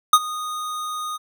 square tone with ADSR envelope, 1237 Hz, D#6, 10 cents flat, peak -7 dBFS, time 0.13-1.18 s, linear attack 4 ms, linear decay 50 ms, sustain -20 dB, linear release 25 ms, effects none

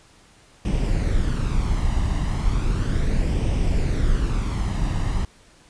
brown noise with flanger, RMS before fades -21 dBFS, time 0.65-5.25 s, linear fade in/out 2 ms, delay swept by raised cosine 0.35 to 1.05 ms, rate 0.35 Hz, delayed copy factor +0.5, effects pink hiss -53 dBFS RMS until 5.69 s + resampled to 22050 Hz

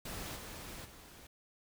pink noise with level steps, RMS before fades -43 / -47 / -55 dBFS, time 0.05-1.27 s, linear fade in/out 5 ms, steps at 0.35 / 0.84 s, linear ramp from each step 20 ms, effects none

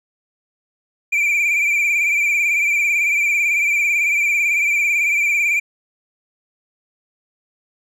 triangle tone with vibrato, 2351 Hz, D7, 1 cent sharp, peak -13 dBFS, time 1.12-5.6 s, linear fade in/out 10 ms, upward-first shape triangle, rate 18 Hz, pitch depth 69 cents each way, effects none

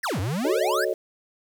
square exponential two-way sweep, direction down then up, 2093 to 87 to 1811 Hz, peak -25 dBFS, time 0.03-0.85 s, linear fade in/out 10 ms, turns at 0.2 s
sine chord, D# half-diminished seventh, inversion first, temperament equal, 370 / 440 / 554.4 / 622.3 Hz, F#4 / A4 / C#5 / D#5, 0 / 0 / 0 / 0 cents, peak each -28 dBFS, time 0.44-0.94 s, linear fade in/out 10 ms
effects 8-bit

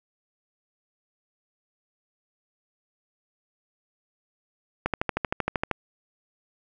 click train, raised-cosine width 0.5 ms, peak -9 dBFS, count 12, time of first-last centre 4.86-5.713 s, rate 12.9 Hz, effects none

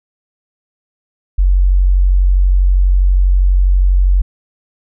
sine tone, 46.17 Hz, F#1, 3 cents flat, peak -7 dBFS, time 1.38-4.22 s, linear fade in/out 10 ms, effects none

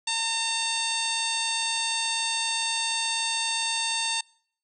harmonic tone with a mistuned harmonic, 907 Hz, A#5, 48 cents flat, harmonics 1 / 2 / 3 / 4 / 5 / 6 / 7 / 8 / 9 / 10, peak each -33 / -38 / -32 / -30 / -32 / -42 / -37 / -44 / -33 / -45 dBFS, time 0.07-4.21 s, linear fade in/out 5 ms, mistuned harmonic 8, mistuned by +16 cents, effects noise-tail reverb RT60 0.6 s tail -26 dB re dry

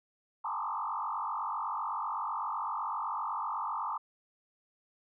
sine tone with frequency modulation, 1046.5 Hz, C6, in tune, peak -32 dBFS, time 0.44-3.98 s, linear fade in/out 10 ms, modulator 47.9 Hz, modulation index 4.3, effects none

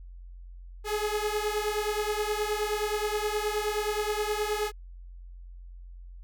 sawtooth beating tone pair, 417.2 / 426.7 Hz, G#4 / G#4, +8 / +47 cents, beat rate 9.5 Hz, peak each -26 / -27 dBFS, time 0.84-4.72 s, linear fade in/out 50 ms, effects added 44 Hz sine -42 dBFS peak until 6.23 s

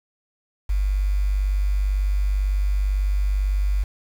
sine tone with quantisation, 49 Hz, G1, in tune, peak -18 dBFS, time 0.69-3.84 s, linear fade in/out 10 ms, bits 7, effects none

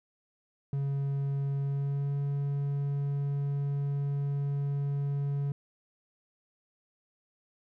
triangle tone with pitch glide, 139.2 to 141.31 Hz, C#3 to C#3, +8 to +34 cents, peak -26 dBFS, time 0.73-5.52 s, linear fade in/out 2 ms, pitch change +26 cents, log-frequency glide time 1.62-2.16 s, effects none

